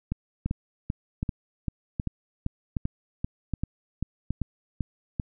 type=two click trains; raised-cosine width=5 ms; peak=-15 / -15 dBFS; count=14 / 6; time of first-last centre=0.12-5.198 / 0.46-4.306 s; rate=2.56 / 1.3 Hz; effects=none